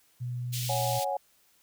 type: tone with pitch glide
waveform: sine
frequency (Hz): 122.8 to 119.86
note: B2 to A#2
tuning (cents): -9 to +49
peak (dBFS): -31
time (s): 0.2-1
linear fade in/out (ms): 20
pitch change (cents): -42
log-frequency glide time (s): 0.66-0.75
type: high-pass noise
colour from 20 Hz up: pink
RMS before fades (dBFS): -36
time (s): 0.52-1.05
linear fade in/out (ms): 20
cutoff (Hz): 2900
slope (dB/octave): 24
type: chord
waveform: sine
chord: C# suspended fourth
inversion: none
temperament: equal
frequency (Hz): 554.4 / 740 / 830.6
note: C#5 / F#5 / G#5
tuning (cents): 0 / 0 / 0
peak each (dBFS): -32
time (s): 0.69-1.17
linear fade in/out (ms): 5
effects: white hiss -65 dBFS RMS until 1.62 s